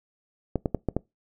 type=clicks; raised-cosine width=2 ms; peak=-11 dBFS; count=5; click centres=0.557 / 0.658 / 0.747 / 0.887 / 0.966 s; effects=noise-tail reverb RT60 0.2 s tail -23 dB re dry